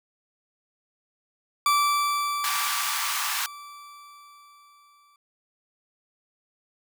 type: tone with exponential decay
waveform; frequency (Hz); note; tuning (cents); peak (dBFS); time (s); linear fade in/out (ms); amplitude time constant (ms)
40% pulse; 1163; D6; -17; -17; 1.66-5.16; 2; 760
type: high-pass noise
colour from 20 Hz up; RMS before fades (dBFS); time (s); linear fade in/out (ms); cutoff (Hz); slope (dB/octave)
pink; -28; 2.44-3.46; 0; 880; 48
effects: none